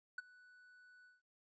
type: tone with ADSR envelope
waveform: triangle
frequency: 1485 Hz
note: F#6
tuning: 6 cents sharp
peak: -36 dBFS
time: 0.18-1.22 s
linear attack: 4 ms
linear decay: 21 ms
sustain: -23 dB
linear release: 170 ms
effects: resampled to 16000 Hz